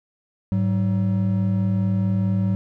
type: tone pair together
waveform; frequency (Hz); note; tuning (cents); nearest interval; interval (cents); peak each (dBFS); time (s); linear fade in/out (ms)
triangle; 104.7 / 189.38; G#2 / F#3; +15 / +41; minor seventh; 1026; -19; 0.52-2.55; 0
effects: none